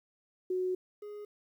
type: tone pair in turn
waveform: sine / triangle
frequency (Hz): 368.3 / 415.9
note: F#4 / G#4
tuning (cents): -8 / +2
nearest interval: major second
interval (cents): 210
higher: second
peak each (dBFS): -29 / -39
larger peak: first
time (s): 0.5-0.75 / 1.02-1.25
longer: first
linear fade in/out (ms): 5
effects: 11-bit